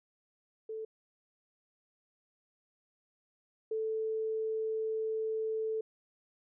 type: tone pair in turn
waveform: sine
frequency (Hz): 440 / 440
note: A4 / A4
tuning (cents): 0 / 0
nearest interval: unison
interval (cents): 0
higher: neither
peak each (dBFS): -37 / -31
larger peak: second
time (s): 0.69-0.85 / 3.71-5.81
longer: second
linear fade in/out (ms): 5
effects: none